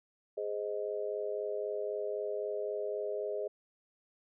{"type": "chord", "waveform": "sine", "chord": "Ab major", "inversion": "none", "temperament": "just", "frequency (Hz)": [415.3, 519.1, 623], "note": ["Ab4", "C5", "Eb5"], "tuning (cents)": [0, -14, 2], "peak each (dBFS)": [-36, -40, -38], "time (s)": [0.37, 3.48], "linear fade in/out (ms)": 10, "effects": []}